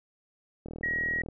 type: click train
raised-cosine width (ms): 2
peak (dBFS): -26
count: 26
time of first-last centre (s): 0.66-1.287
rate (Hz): 39.9
type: tone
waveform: sine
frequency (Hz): 1900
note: A#6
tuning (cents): +33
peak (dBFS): -27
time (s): 0.83-1.22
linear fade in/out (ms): 5
effects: none